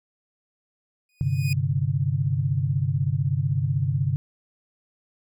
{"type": "tone with exponential growth", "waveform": "sawtooth", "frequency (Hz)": 2478, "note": "D#7", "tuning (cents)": -8, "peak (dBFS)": -25, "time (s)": [1.09, 1.53], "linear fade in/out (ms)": 2, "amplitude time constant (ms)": 94}
{"type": "chord", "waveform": "sine", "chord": "G suspended fourth", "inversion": "none", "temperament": "equal", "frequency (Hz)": [98, 130.81, 146.83], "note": ["G2", "C3", "D3"], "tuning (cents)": [0, 0, 0], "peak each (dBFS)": [-27, -24, -25], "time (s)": [1.21, 4.16], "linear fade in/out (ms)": 0}
{"effects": []}